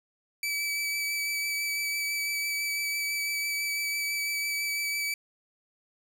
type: tone with vibrato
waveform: sawtooth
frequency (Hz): 2300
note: D7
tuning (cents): -37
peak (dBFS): -25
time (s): 0.43-5.14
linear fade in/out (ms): 2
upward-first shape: sine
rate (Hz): 6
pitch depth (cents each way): 12
effects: none